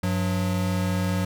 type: tone pair together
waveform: square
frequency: 96.5 / 182.17 Hz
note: G2 / F#3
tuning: -27 / -27 cents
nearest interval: major seventh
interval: 1100 cents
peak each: -26 dBFS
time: 0.03-1.25 s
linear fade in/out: 5 ms
effects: none

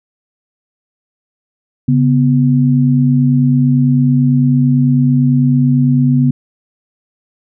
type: tone pair together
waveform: sine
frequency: 139.4 / 248.4 Hz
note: C#3 / B3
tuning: +10 / +10 cents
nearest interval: minor seventh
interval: 1000 cents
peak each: -10 / -11 dBFS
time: 1.88-6.31 s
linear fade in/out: 5 ms
effects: none

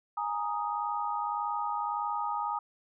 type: chord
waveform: sine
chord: Ab suspended second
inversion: none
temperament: equal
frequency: 830.6 / 932.3 / 1244.5 Hz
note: Ab5 / Bb5 / Eb6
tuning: 0 / 0 / 0 cents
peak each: -34 dBFS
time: 0.17-2.59 s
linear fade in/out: 5 ms
effects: none

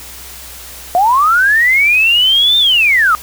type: linear two-way sweep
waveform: sine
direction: up then down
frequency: 682 to 3623 to 1201 Hz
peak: -7 dBFS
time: 0.95-3.15 s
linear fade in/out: 0 ms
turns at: 2.58 s
effects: added 63 Hz sine -38 dBFS peak until 3.22 s + white hiss -32 dBFS RMS until 3.22 s

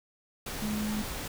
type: tone in noise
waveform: sine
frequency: 212.1 Hz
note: G#3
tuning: 37 cents sharp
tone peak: -30 dBFS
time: 0.62-1.02 s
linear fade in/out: 5 ms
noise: pink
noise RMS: -37 dBFS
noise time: 0.46-1.28 s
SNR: +4 dB
effects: none

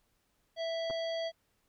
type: harmonic tone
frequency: 659.3 Hz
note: E5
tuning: in tune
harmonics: 1 / 3 / 5 / 7 / 9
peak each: -33 / -46 / -43 / -47 / -60 dBFS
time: 0.56-1.32 s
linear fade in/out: 50 ms
type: clicks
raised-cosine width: 1 ms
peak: -30 dBFS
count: 2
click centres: 0.9 / 0.908 s
effects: pink hiss -75 dBFS RMS until 1.68 s

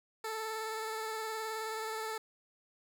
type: tone with vibrato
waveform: 15% pulse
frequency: 440 Hz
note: A4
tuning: in tune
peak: -30 dBFS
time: 0.24-2.18 s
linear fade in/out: 5 ms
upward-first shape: sine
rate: 19 Hz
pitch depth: 22 cents each way
effects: none

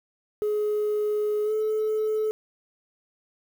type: tone with pitch glide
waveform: sine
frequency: 421.2 to 432.3 Hz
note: G#4 to A4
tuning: +24 to -31 cents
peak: -21 dBFS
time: 0.42-2.31 s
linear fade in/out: 0 ms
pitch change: +45 cents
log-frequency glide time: 1.44-1.52 s
effects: tanh soft clip ceiling -19 dBFS + 8-bit

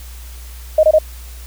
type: tone bursts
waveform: sine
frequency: 622.3 Hz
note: D#5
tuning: in tune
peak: -6 dBFS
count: 3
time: 0.78-0.987 s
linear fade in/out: 5 ms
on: 53 ms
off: 24 ms
effects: added 60 Hz sine -31 dBFS peak until 1.46 s + white hiss -41 dBFS RMS until 1.46 s

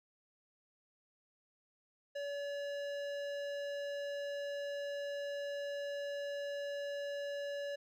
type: tone with hard clipping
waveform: sine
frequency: 570 Hz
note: C#5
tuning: 48 cents sharp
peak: -40 dBFS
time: 2.15-7.76 s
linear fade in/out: 10 ms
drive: 15 dB
effects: none

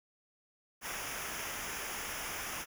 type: noise with comb filter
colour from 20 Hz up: pink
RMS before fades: -40 dBFS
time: 0.81-2.66 s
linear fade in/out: 50 ms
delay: 0.24 ms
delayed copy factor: -0.75
effects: none

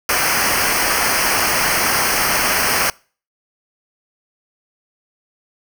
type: noise with comb filter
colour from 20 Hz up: pink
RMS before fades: -17 dBFS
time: 0.09-2.9 s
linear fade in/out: 2 ms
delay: 0.27 ms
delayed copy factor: -0.85
effects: noise-tail reverb RT60 0.4 s tail -25 dB re dry

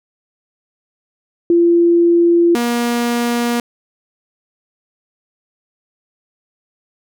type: tone pair in turn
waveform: sine / sawtooth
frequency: 342.2 / 238.2 Hz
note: F4 / A#3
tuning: -35 / +38 cents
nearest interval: tritone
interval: 627 cents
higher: first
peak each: -8 / -11 dBFS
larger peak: first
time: 1.5-2.55 / 2.55-3.6 s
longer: neither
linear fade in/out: 2 ms
effects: none

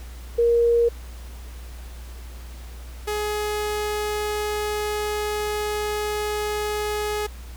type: tone pair in turn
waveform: sine / sawtooth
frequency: 470 / 420.1 Hz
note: A#4 / G#4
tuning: +14 / +20 cents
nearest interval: major second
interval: 194 cents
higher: first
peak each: -15 / -20 dBFS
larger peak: first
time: 0.38-0.89 / 3.07-7.27 s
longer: second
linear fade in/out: 10 ms
effects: added 60 Hz sine -35 dBFS peak until 7.56 s + pink hiss -47 dBFS RMS until 7.56 s

